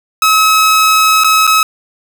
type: tone with dropouts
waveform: sawtooth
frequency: 1284 Hz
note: E6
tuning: 46 cents flat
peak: -3 dBFS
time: 0.22-1.63 s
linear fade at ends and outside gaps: 2 ms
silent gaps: 1.237-1.244 / 1.469-1.475 s
effects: none